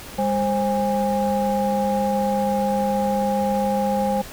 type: tone cluster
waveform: sine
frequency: 202.9 / 529 / 816 Hz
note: G#3 / C5 / G#5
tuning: -40 / +19 / -31 cents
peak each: -22 dBFS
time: 0.18-4.22 s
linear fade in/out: 10 ms
effects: tanh soft clip ceiling -12 dBFS + pink hiss -38 dBFS RMS until 4.32 s

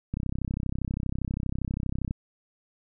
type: click train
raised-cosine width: 5 ms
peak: -17 dBFS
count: 65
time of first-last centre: 0.14-2.109 s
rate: 32.5 Hz
effects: none

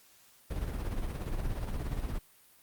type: noise with tremolo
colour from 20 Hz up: brown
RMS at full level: -32 dBFS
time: 0.5-2.19 s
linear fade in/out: 10 ms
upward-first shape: sine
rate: 17 Hz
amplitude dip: 50%
effects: white hiss -61 dBFS RMS until 2.62 s + Opus 48 kbps

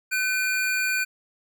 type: tone pair together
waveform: square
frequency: 1519 / 2410 Hz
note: F#6 / D7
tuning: +45 / +44 cents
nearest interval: minor sixth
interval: 799 cents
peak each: -26 dBFS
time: 0.11-1.05 s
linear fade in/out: 20 ms
effects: none

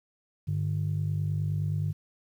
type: tone pair together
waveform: sine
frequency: 100.5 / 150.06 Hz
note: G2 / D3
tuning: +44 / +38 cents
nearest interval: perfect fifth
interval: 694 cents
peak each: -28 dBFS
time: 0.47-1.93 s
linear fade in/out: 20 ms
effects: tanh soft clip ceiling -20 dBFS + 10-bit

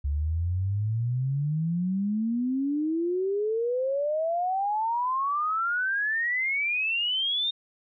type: exponential sweep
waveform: sine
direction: up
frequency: 69.3 to 3690 Hz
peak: -24 dBFS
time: 0.04-7.51 s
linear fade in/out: 10 ms
effects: none

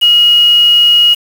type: tone with quantisation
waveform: sine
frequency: 2889 Hz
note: F#7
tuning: 42 cents flat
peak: -4 dBFS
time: 0.01-1.15 s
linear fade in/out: 20 ms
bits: 4
effects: none

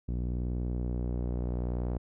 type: tone with low-pass filter sweep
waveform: sawtooth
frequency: 60.7 Hz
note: B1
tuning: 29 cents flat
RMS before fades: -32 dBFS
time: 0.08-1.98 s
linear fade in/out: 10 ms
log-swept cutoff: 270 to 660 Hz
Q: 0.93
effects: none

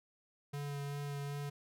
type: tone with vibrato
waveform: square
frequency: 142.8 Hz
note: D3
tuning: 48 cents flat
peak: -39 dBFS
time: 0.53-1.5 s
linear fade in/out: 10 ms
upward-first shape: sine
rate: 2.6 Hz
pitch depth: 13 cents each way
effects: none

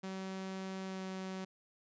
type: tone with pitch glide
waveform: sawtooth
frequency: 190.2 to 188.78 Hz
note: F#3 to F#3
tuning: +48 to +35 cents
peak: -36 dBFS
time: 0.03-1.45 s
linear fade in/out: 10 ms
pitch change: -13 cents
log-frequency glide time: 0.84-1.03 s
effects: resampled to 16000 Hz

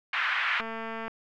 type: band-pass noise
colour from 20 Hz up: pink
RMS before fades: -28 dBFS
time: 0.13-0.61 s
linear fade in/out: 5 ms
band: 1300 to 2500 Hz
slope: 24 dB/octave
type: click train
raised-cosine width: 0.5 ms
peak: -22 dBFS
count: 109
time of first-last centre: 0.6-1.08 s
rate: 225 Hz
effects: none

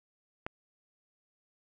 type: click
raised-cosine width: 0.5 ms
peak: -20 dBFS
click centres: 0.465 s
effects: none

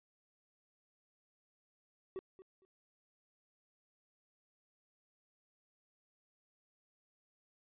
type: tone with echo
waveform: triangle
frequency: 379.2 Hz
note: F#4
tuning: 43 cents sharp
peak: -37 dBFS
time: 2.16-2.19 s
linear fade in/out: 0 ms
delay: 230 ms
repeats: 2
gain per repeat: -14 dB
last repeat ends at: 2.65 s
effects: resampled to 8000 Hz

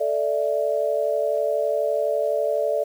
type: chord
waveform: sine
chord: A suspended fourth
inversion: none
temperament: equal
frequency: 440 / 587.3 / 659.3 Hz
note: A4 / D5 / E5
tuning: 0 / 0 / 0 cents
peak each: -26 / -22 / -26 dBFS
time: 0-2.84 s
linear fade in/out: 10 ms
effects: 8-bit

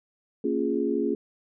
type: chord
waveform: sine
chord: Bb minor seventh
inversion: none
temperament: equal with one note detuned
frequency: 230.8 / 277.2 / 349.2 / 415.3 Hz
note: Bb3 / Db4 / F4 / Ab4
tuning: -17 / 0 / 0 / 0 cents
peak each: -30 / -28 / -29 / -28 dBFS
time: 0.44-1.15 s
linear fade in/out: 5 ms
effects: none

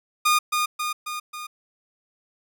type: tone with echo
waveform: sawtooth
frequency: 1222 Hz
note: D#6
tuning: 32 cents flat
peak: -13 dBFS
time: 0.25-0.39 s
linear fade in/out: 10 ms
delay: 270 ms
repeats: 4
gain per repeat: -4 dB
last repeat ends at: 1.47 s
effects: none

